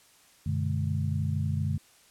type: tone cluster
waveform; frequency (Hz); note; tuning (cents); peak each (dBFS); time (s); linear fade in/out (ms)
sine; 94.7 / 123.4 / 147.5 / 210.5; F#2 / B2 / D3 / G#3; +41 / -1 / +8 / +24; -29 / -35 / -30 / -36; 0.46-1.78; 5
effects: white hiss -59 dBFS RMS until 2.1 s + low-pass 11000 Hz 12 dB/octave